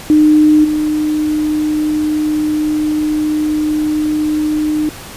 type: tone with level steps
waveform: sine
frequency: 304.8 Hz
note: D#4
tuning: 36 cents flat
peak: -5 / -12 dBFS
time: 0.1-4.89 s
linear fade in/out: 0 ms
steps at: 0.64 s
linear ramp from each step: 10 ms
effects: pink hiss -31 dBFS RMS until 5.16 s + resampled to 32000 Hz

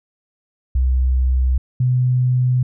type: tone pair in turn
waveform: sine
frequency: 64 / 126.09 Hz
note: C2 / B2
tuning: -38 / +36 cents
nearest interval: octave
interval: 1174 cents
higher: second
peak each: -13 dBFS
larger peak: neither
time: 0.75-1.58 / 1.8-2.63 s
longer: neither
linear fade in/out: 5 ms
effects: none

